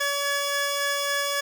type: tone pair together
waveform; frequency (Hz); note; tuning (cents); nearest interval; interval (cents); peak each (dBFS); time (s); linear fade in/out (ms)
15% pulse; 567.2 / 1698; C#5 / G#6; +40 / +38; octave + perfect fifth; 1898; -20 / -21; 0-1.41; 10
effects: none